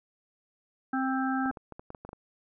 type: harmonic tone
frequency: 263.4 Hz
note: C4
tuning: 12 cents sharp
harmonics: 1 / 3 / 5 / 6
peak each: -28 / -33 / -35 / -36 dBFS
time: 0.93-1.51 s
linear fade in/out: 5 ms
type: clicks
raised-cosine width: 1 ms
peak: -28 dBFS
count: 10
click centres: 1.459 / 1.512 / 1.572 / 1.723 / 1.795 / 1.904 / 1.948 / 2.05 / 2.091 / 2.131 s
effects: none